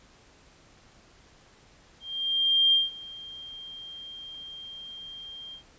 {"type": "tone with ADSR envelope", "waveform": "sine", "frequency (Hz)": 3192, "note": "G7", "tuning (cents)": 31, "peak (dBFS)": -17, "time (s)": [2, 5.63], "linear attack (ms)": 730, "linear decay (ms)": 170, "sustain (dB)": -22, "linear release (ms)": 95, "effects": ["pink hiss -57 dBFS RMS until 5.78 s", "resampled to 16000 Hz"]}